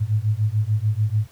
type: beating tone pair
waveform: sine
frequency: 103.7 / 110.5 Hz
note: G#2 / A2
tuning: -2 / +8 cents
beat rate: 6.8 Hz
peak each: -21 dBFS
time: 0-1.27 s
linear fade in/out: 20 ms
effects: pink hiss -53 dBFS RMS until 1.31 s